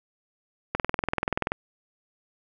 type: click train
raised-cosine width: 0.5 ms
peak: -9 dBFS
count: 17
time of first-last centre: 0.75-1.519 s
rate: 20.8 Hz
effects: none

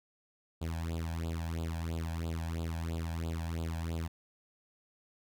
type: tone with flanger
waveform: sawtooth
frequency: 82.41 Hz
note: E2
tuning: in tune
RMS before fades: -36 dBFS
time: 0.61-4.08 s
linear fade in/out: 10 ms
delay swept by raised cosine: 0.25 to 1.25 ms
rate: 3 Hz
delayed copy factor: +0.9
effects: none

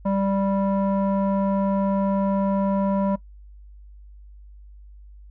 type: tone with low-pass filter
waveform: square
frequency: 196 Hz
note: G3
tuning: in tune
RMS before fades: -22 dBFS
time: 0.05-3.16 s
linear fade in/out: 10 ms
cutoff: 820 Hz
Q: 3.8
effects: noise-tail reverb RT60 0.1 s tail -20 dB re dry + added 50 Hz sine -42 dBFS peak until 5.3 s

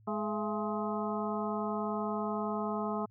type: harmonic tone with a mistuned harmonic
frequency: 210.4 Hz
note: G#3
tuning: 23 cents sharp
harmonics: 1 / 2 / 3 / 4 / 5 / 6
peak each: -35 / -38 / -39 / -40 / -40 / -41 dBFS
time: 0.07-3.06 s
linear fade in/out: 10 ms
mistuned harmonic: 3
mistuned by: +97 cents
effects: added 108 Hz sine -58 dBFS peak until 3.1 s

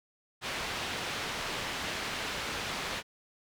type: low-pass noise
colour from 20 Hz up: white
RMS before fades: -36 dBFS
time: 0.41-3.03 s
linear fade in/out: 50 ms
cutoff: 3300 Hz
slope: 12 dB/octave
effects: none

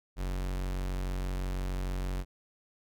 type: tone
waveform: 45% pulse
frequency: 46.25 Hz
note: F#1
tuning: in tune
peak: -31 dBFS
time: 0.16-2.25 s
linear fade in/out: 50 ms
effects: none

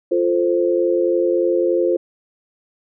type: chord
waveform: sine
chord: F major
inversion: none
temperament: equal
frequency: 349.2 / 440 / 523.3 Hz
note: F4 / A4 / C5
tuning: 0 / 0 / 0 cents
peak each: -17 / -22 / -19 dBFS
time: 0.11-1.97 s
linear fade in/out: 10 ms
effects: none

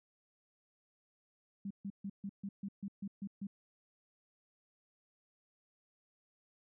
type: tone bursts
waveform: sine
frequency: 198.5 Hz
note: G3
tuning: 22 cents sharp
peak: -38 dBFS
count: 10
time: 1.65-3.47 s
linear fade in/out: 5 ms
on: 56 ms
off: 140 ms
effects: none

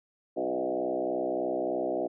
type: tone with frequency modulation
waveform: sine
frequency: 493.9 Hz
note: B4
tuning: in tune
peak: -27 dBFS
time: 0.36-2.08 s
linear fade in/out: 20 ms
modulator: 63.3 Hz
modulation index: 3.3
effects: none

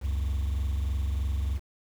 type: tone pair together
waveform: triangle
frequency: 67.82 / 91 Hz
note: C#2 / F#2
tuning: -37 / -28 cents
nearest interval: perfect fourth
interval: 509 cents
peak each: -23 / -31 dBFS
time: 0.01-1.6 s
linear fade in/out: 50 ms
effects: tanh soft clip ceiling -21 dBFS + 8-bit

